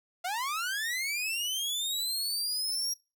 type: linear sweep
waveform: sawtooth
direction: up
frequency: 684 to 5670 Hz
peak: -27 dBFS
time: 0.24-2.94 s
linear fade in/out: 10 ms
effects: noise-tail reverb RT60 0.3 s tail -24 dB re dry